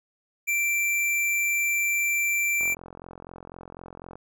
square tone, 2349 Hz, D7, in tune, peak -23 dBFS, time 0.47-2.75 s, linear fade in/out 20 ms
click train, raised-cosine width 1 ms, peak -27 dBFS, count 69, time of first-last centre 2.61-4.155 s, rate 44 Hz
effects none

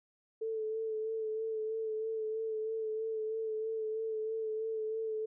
sine tone with vibrato, 440 Hz, A4, in tune, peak -33 dBFS, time 0.41-5.26 s, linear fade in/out 10 ms, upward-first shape sine, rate 3.1 Hz, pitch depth 26 cents each way, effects none

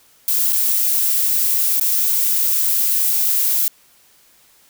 violet noise with dropouts, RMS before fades -17 dBFS, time 0.28-3.68 s, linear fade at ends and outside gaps 1 ms, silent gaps 0.525-0.53 / 1.798-1.811 s, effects white hiss -53 dBFS RMS until 4.69 s

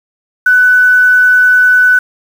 sine tone with quantisation, 1495 Hz, F#6, 17 cents sharp, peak -4 dBFS, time 0.46-1.99 s, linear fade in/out 5 ms, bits 5, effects none

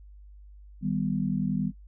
sine chord, Eb augmented, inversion none, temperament equal, 155.56 / 196 / 246.9 Hz, Eb3 / G3 / B3, 0 / 0 / 0 cents, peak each -30 / -28 / -31 dBFS, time 0.81-1.72 s, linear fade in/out 50 ms, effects noise-tail reverb RT60 0.1 s tail -17 dB re dry + added 50 Hz sine -46 dBFS peak until 1.87 s

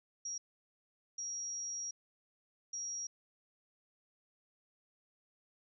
sine tone bursts at uneven times, 5670 Hz, F8, 25 cents sharp, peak -38 dBFS, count 3, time 0.25-0.38 / 1.18-1.91 / 2.73-3.07 s, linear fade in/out 5 ms, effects none

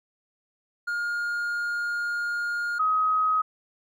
triangle / sine tone pair in turn, 1419 / 1264.2 Hz, F6 / D#6, +27 / +27 cents, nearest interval major second, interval 200 cents, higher first, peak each -24 / -20 dBFS, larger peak second, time 0.87-2.79 / 2.79-3.42 s, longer first, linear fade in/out 10 ms, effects none

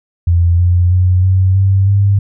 sine tone with pitch steps, 85.9 / 88.52 / 91.22 / 94 / 96.87 / 99.82 Hz, F2 / F2 / F#2 / F#2 / G2 / G2, -28 / +24 / -24 / +28 / -20 / +32 cents, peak -7 dBFS, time 0.27-2.19 s, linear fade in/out 5 ms, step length 320 ms, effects none

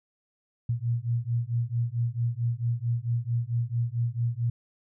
sine beating tone pair, 116.1 / 120.6 Hz, A#2 / B2, -7 / -41 cents, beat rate 4.5 Hz, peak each -28 / -28 dBFS, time 0.69-4.5 s, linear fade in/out 5 ms, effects none

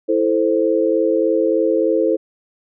sine chord, A minor, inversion second, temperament equal, 329.6 / 440 / 523.3 Hz, E4 / A4 / C5, 0 / 0 / 0 cents, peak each -18 dBFS, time 0.08-2.17 s, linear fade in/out 20 ms, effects none

